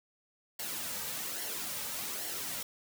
white noise with flanger, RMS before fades -38 dBFS, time 0.59-2.63 s, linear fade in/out 5 ms, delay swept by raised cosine 0.8 to 2.9 ms, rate 1.2 Hz, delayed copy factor -0.55, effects none

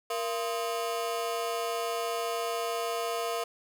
30% pulse ring-modulated tone, 575 Hz, D5, 37 cents flat, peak -24 dBFS, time 0.1-3.44 s, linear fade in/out 5 ms, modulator 107 Hz, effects none

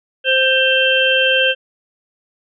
harmonic tone with a mistuned harmonic, 523.3 Hz, C5, in tune, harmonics 1 / 3 / 5 / 6, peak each -17 / -17 / -17 / -17 dBFS, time 0.24-1.55 s, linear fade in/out 50 ms, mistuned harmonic 5, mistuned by +52 cents, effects none

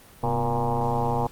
sine tone with frequency modulation, 474.7 Hz, A#4, 31 cents sharp, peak -21 dBFS, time 0.23-1.27 s, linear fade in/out 5 ms, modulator 115 Hz, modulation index 4.3, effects pink hiss -50 dBFS RMS until 1.31 s + Opus 32 kbps

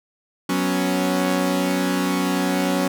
sawtooth chord, F# suspended fourth, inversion none, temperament equal, 185 / 246.9 / 277.2 Hz, F#3 / B3 / C#4, 0 / 0 / 0 cents, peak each -19 / -23 / -18 dBFS, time 0.49-2.88 s, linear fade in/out 5 ms, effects none

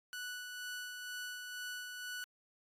sawtooth tone with tremolo, 1480 Hz, F#6, in tune, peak -37 dBFS, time 0.13-2.24 s, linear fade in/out 0 ms, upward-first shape sine, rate 2.1 Hz, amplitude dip 35%, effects AAC 48 kbps

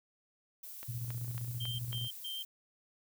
violet noise, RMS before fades -47 dBFS, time 0.63-2.45 s, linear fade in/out 5 ms
click train, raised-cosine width 0.3 ms, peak -30 dBFS, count 5, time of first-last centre 0.83-1.929 s, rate 3.64 Hz
sine tone with tremolo, 119.4 Hz, A#2, 42 cents sharp, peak -35 dBFS, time 0.88-2.08 s, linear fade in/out 10 ms, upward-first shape square, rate 15 Hz, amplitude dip 45%
triangle tone bursts, 3146 Hz, G7, 6 cents sharp, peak -37 dBFS, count 3, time 1.6-2.43 s, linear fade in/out 10 ms, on 190 ms, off 130 ms
effects none

